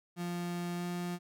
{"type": "tone with pitch glide", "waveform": "35% pulse", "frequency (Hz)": [174.61, 176.03], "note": ["F3", "F3"], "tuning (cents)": [0, 14], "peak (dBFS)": -33, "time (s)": [0.16, 1.19], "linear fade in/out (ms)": 50, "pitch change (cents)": 14, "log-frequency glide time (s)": [0.76, 0.84], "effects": []}